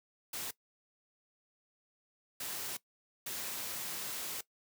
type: noise bursts at uneven times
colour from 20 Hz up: white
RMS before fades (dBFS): -40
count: 3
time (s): 0.33-0.51 / 2.4-2.77 / 3.26-4.41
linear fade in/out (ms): 5
effects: noise-tail reverb RT60 0.1 s tail -19 dB re dry + high-pass 100 Hz 12 dB/octave